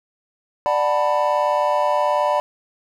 triangle chord, B minor seventh, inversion first, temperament just, 592.7 / 740.8 / 889 / 987.8 Hz, D5 / F#5 / A5 / B5, +16 / +2 / +18 / 0 cents, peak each -18 / -23 / -22 / -19 dBFS, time 0.66-2.4 s, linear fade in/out 0 ms, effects none

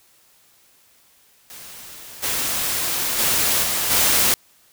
white noise with level steps, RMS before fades -39 / -23 / -19 / -22 / -17 dBFS, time 1.5-4.34 s, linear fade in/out 0 ms, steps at 2.22 / 3.18 / 3.62 / 3.9 s, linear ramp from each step 20 ms, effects white hiss -56 dBFS RMS until 4.72 s

